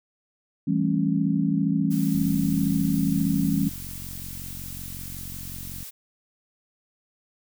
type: chord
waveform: sine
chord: A dominant seventh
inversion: second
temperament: just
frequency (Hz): 165 / 198 / 220 / 275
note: E3 / G3 / A3 / C#4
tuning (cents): +2 / +18 / 0 / -14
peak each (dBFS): -25 / -25 / -29 / -25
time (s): 0.67-3.69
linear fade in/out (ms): 10
type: noise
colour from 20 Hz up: blue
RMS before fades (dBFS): -39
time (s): 1.9-5.91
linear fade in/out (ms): 20
type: click train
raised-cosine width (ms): 5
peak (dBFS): -28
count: 168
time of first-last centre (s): 2.15-5.828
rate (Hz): 45.4
effects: none